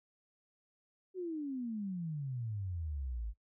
sine exponential sweep, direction down, 381.2 to 50.8 Hz, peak -36 dBFS, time 1.14-3.34 s, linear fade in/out 50 ms, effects noise-tail reverb RT60 0.1 s tail -24 dB re dry

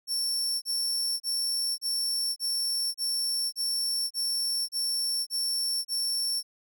sawtooth tone bursts, 5440 Hz, F8, 46 cents flat, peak -24 dBFS, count 11, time 0.07-6.43 s, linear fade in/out 50 ms, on 550 ms, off 31 ms, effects none

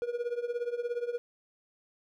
triangle tone with tremolo, 479.5 Hz, A#4, 49 cents sharp, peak -25 dBFS, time 0.02-1.18 s, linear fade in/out 0 ms, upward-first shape triangle, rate 17 Hz, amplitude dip 90%, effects none

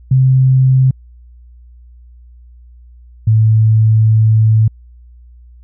sine tone pair in turn, 130.81 / 110 Hz, C3 / A2, 0 / 0 cents, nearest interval minor third, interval 300 cents, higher first, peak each -6 dBFS, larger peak neither, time 0.11-0.91 / 3.27-4.68 s, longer second, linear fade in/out 5 ms, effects added 60 Hz sine -37 dBFS peak until 5.63 s

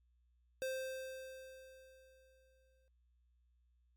square tone with exponential decay, 523.3 Hz, C5, in tune, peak -37 dBFS, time 0.62-2.88 s, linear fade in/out 0 ms, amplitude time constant 490 ms, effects added 60 Hz sine -70 dBFS peak until 3.96 s + MP3 96 kbps

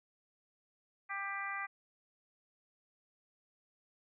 harmonic tone, 395.8 Hz, G4, 17 cents sharp, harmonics 2 / 3 / 4 / 5 / 6, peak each -46 / -42 / -44 / -41 / -47 dBFS, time 1.09-1.67 s, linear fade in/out 20 ms, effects none

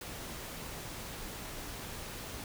pink noise, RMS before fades -43 dBFS, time 0.01-2.44 s, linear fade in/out 2 ms, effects none

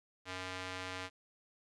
square tone with band-pass filter, 92.5 Hz, F#2, in tune, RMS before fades -43 dBFS, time 0.25-1.1 s, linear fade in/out 50 ms, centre 2400 Hz, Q 0.68, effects resampled to 24000 Hz + 10-bit

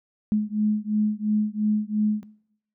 sine beating tone pair, 210.7 / 213.6 Hz, G#3 / G#3, +25 / +49 cents, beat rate 2.9 Hz, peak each -23 / -24 dBFS, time 0.32-2.23 s, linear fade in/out 0 ms, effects noise-tail reverb RT60 0.8 s tail -20 dB re dry

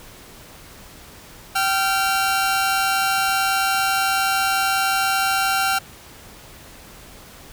sawtooth tone pair together, 775.2 / 1380 Hz, G5 / F6, -20 / -21 cents, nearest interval minor seventh, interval 999 cents, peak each -17 dBFS, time 1.55-5.79 s, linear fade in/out 10 ms, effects pink hiss -43 dBFS RMS until 7.52 s

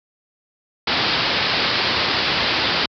white low-pass noise, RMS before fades -20 dBFS, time 0.87-2.86 s, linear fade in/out 5 ms, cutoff 5000 Hz, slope 96 dB/octave, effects high-pass 80 Hz 12 dB/octave

